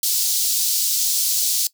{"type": "high-pass noise", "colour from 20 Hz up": "pink", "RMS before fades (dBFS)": -20, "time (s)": [0.03, 1.67], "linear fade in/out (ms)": 2, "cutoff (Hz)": 4400, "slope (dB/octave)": 24, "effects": ["noise-tail reverb RT60 0.1 s tail -19 dB re dry"]}